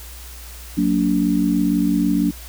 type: chord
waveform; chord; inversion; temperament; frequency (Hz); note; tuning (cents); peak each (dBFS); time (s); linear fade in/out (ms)
sine; Gb augmented; none; just; 185 / 231.2 / 289.1; Gb3 / Bb3 / D4; 0 / -14 / -27; -20 / -21 / -18; 0.77-2.31; 10
effects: added 60 Hz sine -36 dBFS peak until 2.48 s + white hiss -40 dBFS RMS until 2.48 s